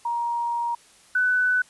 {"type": "tone pair in turn", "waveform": "sine", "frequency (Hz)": [943, 1496.9], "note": ["A#5", "F#6"], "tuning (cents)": [20, 20], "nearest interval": "minor sixth", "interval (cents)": 800, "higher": "second", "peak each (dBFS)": [-23, -18], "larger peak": "second", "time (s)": [[0.05, 0.75], [1.15, 1.62]], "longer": "first", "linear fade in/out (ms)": 5, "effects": ["white hiss -54 dBFS RMS until 1.69 s", "resampled to 24000 Hz"]}